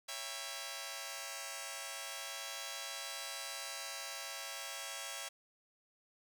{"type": "chord", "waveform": "5% pulse", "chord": "C# diminished seventh", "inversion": "none", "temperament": "just", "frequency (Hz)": [554.4, 665.2, 798.3, 957.9], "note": ["C#5", "E5", "G5", "Bb5"], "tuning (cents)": [0, 16, 31, 47], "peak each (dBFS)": [-36, -35, -36, -38], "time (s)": [0.08, 5.29], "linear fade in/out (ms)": 10, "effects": []}